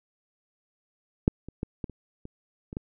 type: clicks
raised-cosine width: 3 ms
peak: -6 / -26 / -17 / -18 / -29 / -27 / -25 / -19 dBFS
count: 8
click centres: 1.279 / 1.486 / 1.631 / 1.842 / 1.897 / 2.254 / 2.729 / 2.769 s
effects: none